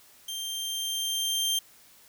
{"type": "tone with level ramp", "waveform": "sawtooth", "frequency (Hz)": 3165, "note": "G7", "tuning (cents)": 16, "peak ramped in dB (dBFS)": [-30, -21], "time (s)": [0.28, 1.59], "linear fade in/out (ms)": 5, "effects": ["white hiss -56 dBFS RMS until 2.08 s"]}